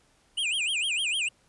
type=tone with vibrato; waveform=square; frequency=2794 Hz; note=F7; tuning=in tune; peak=-26 dBFS; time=0.37-1.29 s; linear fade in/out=10 ms; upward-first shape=sine; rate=6.6 Hz; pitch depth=270 cents each way; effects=pink hiss -64 dBFS RMS until 1.48 s + resampled to 24000 Hz